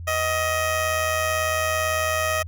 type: tone with amplitude modulation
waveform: 15% pulse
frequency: 629 Hz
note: D#5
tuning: 19 cents sharp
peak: -13 dBFS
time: 0.07-2.43 s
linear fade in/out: 10 ms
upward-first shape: sine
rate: 118 Hz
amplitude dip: 45%
effects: added 85 Hz sine -32 dBFS peak until 2.47 s